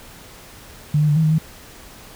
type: tone with pitch steps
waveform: sine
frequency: 149.6 / 151.5 / 147.4 / 160.2 / 155.2 / 158.5 Hz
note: D3 / D#3 / D3 / E3 / D#3 / D#3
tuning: +32 / -46 / +7 / -49 / -4 / +32 cents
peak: -13 dBFS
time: 0.94-1.384 s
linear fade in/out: 5 ms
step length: 74 ms
effects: pink hiss -42 dBFS RMS until 2.15 s